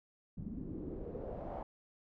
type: noise with low-pass filter sweep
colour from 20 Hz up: pink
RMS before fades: -43 dBFS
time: 0.37-1.63 s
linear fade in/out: 5 ms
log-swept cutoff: 200 to 820 Hz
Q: 3.1
effects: none